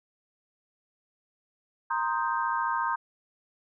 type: chord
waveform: sine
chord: C minor seventh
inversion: third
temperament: equal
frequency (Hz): 932.3 / 1046.5 / 1244.5 / 1568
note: Bb5 / C6 / Eb6 / G6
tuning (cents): 0 / 0 / 0 / 0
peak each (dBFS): -29 / -31 / -33 / -33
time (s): 1.9-2.96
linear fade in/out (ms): 10
effects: none